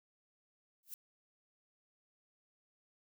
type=noise with exponential growth; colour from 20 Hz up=violet; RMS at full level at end=-41 dBFS; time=0.83-0.94 s; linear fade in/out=1 ms; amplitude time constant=23 ms; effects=none